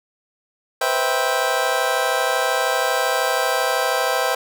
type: chord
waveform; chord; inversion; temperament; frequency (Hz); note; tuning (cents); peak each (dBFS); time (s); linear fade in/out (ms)
25% pulse; C major seventh; third; just; 490.5 / 523.3 / 654.1 / 784.9; B4 / C5 / E5 / G5; -12 / 0 / -14 / +2; -22 / -20 / -20 / -20; 0.81-4.35; 5
effects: none